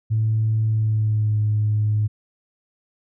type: tone with pitch glide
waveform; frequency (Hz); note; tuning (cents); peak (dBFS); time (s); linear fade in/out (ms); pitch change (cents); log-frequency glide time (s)
sine; 110 to 106.31; A2 to G#2; 0 to +41; -16; 0.1-2.08; 20; -59; 0.66-1.39
effects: tanh soft clip ceiling -12 dBFS